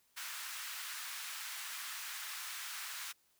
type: high-pass noise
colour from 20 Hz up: pink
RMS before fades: -44 dBFS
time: 0.16-3.13 s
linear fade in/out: 20 ms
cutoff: 1200 Hz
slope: 24 dB/octave
effects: white hiss -73 dBFS RMS until 3.39 s